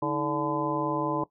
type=harmonic tone with a mistuned harmonic; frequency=145 Hz; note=D3; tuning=22 cents flat; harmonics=1 / 2 / 3 / 4 / 5 / 6 / 7; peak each=-35 / -30 / -34 / -33 / -41 / -34 / -32 dBFS; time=0.02-1.24 s; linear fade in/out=5 ms; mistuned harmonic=2; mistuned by=+150 cents; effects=noise-tail reverb RT60 0.1 s tail -17 dB re dry